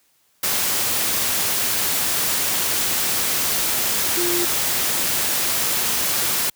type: tone in noise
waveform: sine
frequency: 349.2 Hz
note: F4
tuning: in tune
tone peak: -22 dBFS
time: 4.17-4.45 s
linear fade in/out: 5 ms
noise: white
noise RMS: -21 dBFS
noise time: 0.43-6.5 s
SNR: -4 dB
effects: white hiss -62 dBFS RMS until 6.55 s + high-pass 60 Hz 12 dB/octave